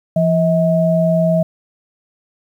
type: tone pair together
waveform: sine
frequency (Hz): 169.6 / 640.3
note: E3 / D#5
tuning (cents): +50 / +49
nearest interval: octave + major seventh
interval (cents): 2299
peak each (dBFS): -14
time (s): 0.16-1.43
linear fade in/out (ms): 5
effects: 8-bit

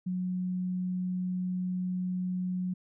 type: tone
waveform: sine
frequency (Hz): 182.5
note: F#3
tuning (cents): -24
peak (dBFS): -29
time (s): 0.06-2.74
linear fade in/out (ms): 10
effects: none

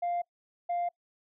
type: tone pair in turn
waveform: sine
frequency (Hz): 698.5 / 698.5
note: F5 / F5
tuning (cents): 0 / 0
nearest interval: unison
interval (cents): 0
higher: neither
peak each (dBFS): -26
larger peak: neither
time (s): 0.02-0.22 / 0.69-0.89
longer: neither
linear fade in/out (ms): 10
effects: noise-tail reverb RT60 0.1 s tail -25 dB re dry + tanh soft clip ceiling -26 dBFS

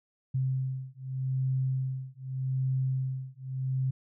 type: beating tone pair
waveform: sine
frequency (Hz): 130.9 / 131.73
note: C3 / C3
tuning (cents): +1 / +12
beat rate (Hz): 0.83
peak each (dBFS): -31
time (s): 0.34-3.91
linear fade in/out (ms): 10
effects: none

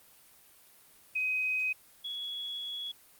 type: tone pair in turn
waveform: sine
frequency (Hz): 2518 / 3361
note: D#7 / G#7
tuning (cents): +20 / +20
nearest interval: perfect fourth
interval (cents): 500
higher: second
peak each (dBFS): -28 / -35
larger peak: first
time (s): 1.15-1.73 / 2.04-2.92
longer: second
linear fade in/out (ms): 10
effects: white hiss -59 dBFS RMS until 3.19 s + Opus 32 kbps

